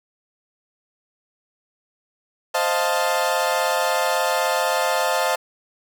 30% pulse chord, F dominant seventh, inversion second, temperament equal, 523.3 / 622.3 / 698.5 / 880 Hz, C5 / Eb5 / F5 / A5, 0 / 0 / 0 / 0 cents, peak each -22 dBFS, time 2.54-5.36 s, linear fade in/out 10 ms, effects none

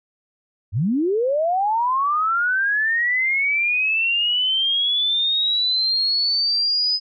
sine linear sweep, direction up, 82.9 to 5040 Hz, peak -17 dBFS, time 0.72-7 s, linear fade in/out 50 ms, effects none

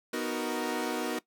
sawtooth chord, B major seventh, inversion none, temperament equal, 246.9 / 311.1 / 370 / 466.2 Hz, B3 / D#4 / F#4 / A#4, 0 / 0 / 0 / 0 cents, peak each -32 dBFS, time 0.13-1.19 s, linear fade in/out 5 ms, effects noise-tail reverb RT60 0.1 s tail -18 dB re dry

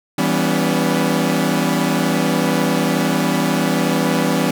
sawtooth chord, C# half-diminished seventh, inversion first, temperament equal with one note detuned, 164.81 / 196 / 246.9 / 283.5 Hz, E3 / G3 / B3 / C#4, 0 / 0 / 0 / +39 cents, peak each -17 dBFS, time 0.18-4.51 s, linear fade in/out 5 ms, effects none

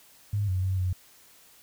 sine tone with pitch steps, 102.5 / 92.6 / 94.3 / 91.6 Hz, G#2 / F#2 / F#2 / F#2, -22 / +2 / +33 / -17 cents, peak -24 dBFS, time 0.33-0.93 s, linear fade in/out 5 ms, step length 150 ms, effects white hiss -56 dBFS RMS until 1.62 s

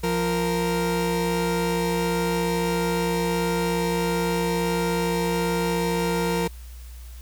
30% pulse tone pair together, 174.3 / 465.3 Hz, F3 / A#4, -3 / -3 cents, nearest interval octave + perfect fourth, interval 1700 cents, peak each -22 dBFS, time 0.03-6.48 s, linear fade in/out 10 ms, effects added 60 Hz sine -37 dBFS peak until 7.21 s + white hiss -51 dBFS RMS until 7.21 s

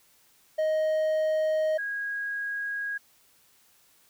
triangle / sine tone pair in turn, 625 / 1643.7 Hz, D#5 / G#6, +8 / -18 cents, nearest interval octave + perfect fourth, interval 1674 cents, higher second, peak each -21 / -29 dBFS, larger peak first, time 0.58-1.78 / 1.78-2.98 s, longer neither, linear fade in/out 10 ms, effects white hiss -62 dBFS RMS until 4.09 s

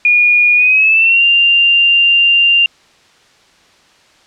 sine tone with pitch glide, 2440 to 2787 Hz, D#7 to F7, -34 to -4 cents, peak -6 dBFS, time 0.05-2.66 s, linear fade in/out 2 ms, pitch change +230 cents, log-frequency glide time 0.55-1.24 s, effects white hiss -48 dBFS RMS until 4.26 s + low-pass 5000 Hz 12 dB/octave

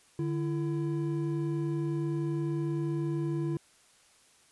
triangle tone pair together, 148.2 / 335.6 Hz, D3 / E4, +16 / +31 cents, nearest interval octave + major second, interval 1415 cents, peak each -29 / -30 dBFS, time 0.19-3.57 s, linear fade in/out 2 ms, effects white hiss -62 dBFS RMS until 4.51 s + resampled to 24000 Hz

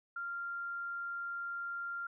sine tone, 1390 Hz, F6, 9 cents flat, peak -37 dBFS, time 0.16-2.07 s, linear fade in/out 5 ms, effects none

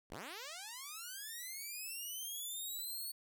5% pulse linear sweep, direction up, 32.7 to 4435 Hz, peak -34 dBFS, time 0.1-3.12 s, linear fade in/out 10 ms, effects none

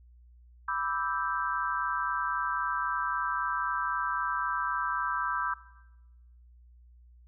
sine chord, E minor seventh, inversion second, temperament equal, 987.8 / 1174.7 / 1318.5 / 1568 Hz, B5 / D6 / E6 / G6, 0 / 0 / 0 / 0 cents, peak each -34 dBFS, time 0.68-5.54 s, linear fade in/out 5 ms, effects noise-tail reverb RT60 1.0 s tail -18 dB re dry + added 60 Hz sine -53 dBFS peak until 7.27 s

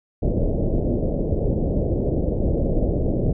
pink low-pass noise, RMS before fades -21 dBFS, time 0.22-3.33 s, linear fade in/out 10 ms, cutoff 610 Hz, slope 48 dB/octave, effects none

